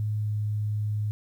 sine tone with pitch glide, 106.3 to 105.44 Hz, G#2 to G#2, +41 to +27 cents, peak -25 dBFS, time 0-1.11 s, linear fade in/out 0 ms, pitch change -14 cents, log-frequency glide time 0.16-0.32 s, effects 10-bit

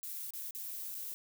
violet noise with dropouts, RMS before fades -42 dBFS, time 0.03-1.14 s, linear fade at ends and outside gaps 0 ms, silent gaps 0.306-0.336 / 0.508-0.549 / 0.945-0.949 s, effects none

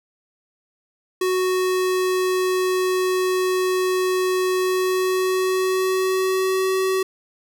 square tone with pitch glide, 370 to 378.6 Hz, F#4 to F#4, 0 to +40 cents, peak -19 dBFS, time 1.21-7.03 s, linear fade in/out 5 ms, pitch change +40 cents, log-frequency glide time 4.57-6.75 s, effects none

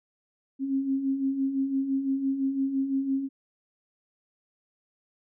sine beating tone pair, 265.6 / 271.5 Hz, C4 / C#4, +26 / -36 cents, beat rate 5.9 Hz, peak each -33 / -25 dBFS, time 0.59-3.29 s, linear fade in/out 50 ms, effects none

